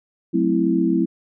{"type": "chord", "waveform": "sine", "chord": "F# half-diminished seventh", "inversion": "none", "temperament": "equal", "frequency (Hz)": [185, 220, 261.6, 329.6], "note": ["F#3", "A3", "C4", "E4"], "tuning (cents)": [0, 0, 0, 0], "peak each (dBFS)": [-22, -24, -22, -19], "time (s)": [0.33, 1.06], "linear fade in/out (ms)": 20, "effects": []}